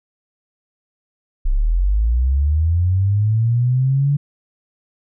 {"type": "linear sweep", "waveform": "sine", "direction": "up", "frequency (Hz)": [30.38, 144.9], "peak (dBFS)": -13, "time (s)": [1.45, 4.17], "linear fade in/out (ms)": 10, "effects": []}